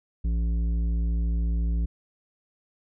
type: tone with tanh clipping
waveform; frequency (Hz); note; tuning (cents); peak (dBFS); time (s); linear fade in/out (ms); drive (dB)
triangle; 57; A#1; -38; -24; 0.24-1.86; 10; 14
effects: none